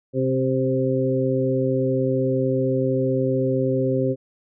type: harmonic tone with a mistuned harmonic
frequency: 130.81 Hz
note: C3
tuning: in tune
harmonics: 1 / 2 / 3 / 4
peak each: -24 / -24 / -24 / -24 dBFS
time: 0.13-4.16 s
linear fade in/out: 50 ms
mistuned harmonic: 2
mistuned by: +17 cents
effects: none